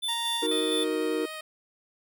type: tone with tremolo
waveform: square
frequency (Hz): 3520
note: A7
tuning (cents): 0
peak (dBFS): -28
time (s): 0.02-0.85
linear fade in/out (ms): 20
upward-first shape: square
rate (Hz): 4.3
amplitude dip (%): 30
type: tone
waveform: sawtooth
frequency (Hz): 932.3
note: A#5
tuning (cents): 0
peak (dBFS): -28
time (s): 0.08-0.47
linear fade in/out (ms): 10
type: chord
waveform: triangle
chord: D# minor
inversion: none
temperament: equal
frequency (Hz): 311.1 / 370 / 466.2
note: D#4 / F#4 / A#4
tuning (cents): 0 / 0 / 0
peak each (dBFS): -28 / -30 / -27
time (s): 0.42-1.26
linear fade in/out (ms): 10
type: tone with vibrato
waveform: 10% pulse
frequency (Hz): 625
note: D#5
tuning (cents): +8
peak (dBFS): -28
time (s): 0.51-1.41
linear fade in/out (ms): 5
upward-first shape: sine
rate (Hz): 10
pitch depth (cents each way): 8
effects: none